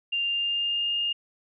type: tone with pitch glide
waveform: sine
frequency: 2793 to 2827 Hz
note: F7 to F7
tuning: -1 to +20 cents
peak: -24 dBFS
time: 0.12-1.13 s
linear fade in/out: 10 ms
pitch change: +21 cents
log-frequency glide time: 0.22-0.94 s
effects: none